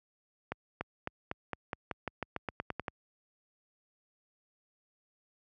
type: accelerating click train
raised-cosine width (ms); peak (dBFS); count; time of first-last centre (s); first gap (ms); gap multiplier
0.5; -19; 15; 0.52-2.882; 290; 0.91
effects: high-pass 60 Hz 12 dB/octave